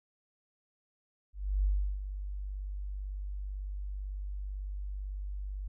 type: tone with ADSR envelope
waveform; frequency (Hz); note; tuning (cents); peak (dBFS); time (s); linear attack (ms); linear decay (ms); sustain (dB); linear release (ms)
sine; 49; G1; 0; -24; 1.33-5.68; 310; 350; -11; 8
effects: none